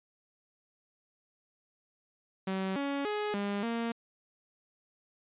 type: tone with pitch steps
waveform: sawtooth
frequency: 190.6 / 280.4 / 419.1 / 202.1 / 231.9 Hz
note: G3 / C#4 / G#4 / G#3 / A#3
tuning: -48 / +20 / +16 / -47 / -9 cents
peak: -27 dBFS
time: 2.47-3.92 s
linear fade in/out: 5 ms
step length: 290 ms
effects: resampled to 8000 Hz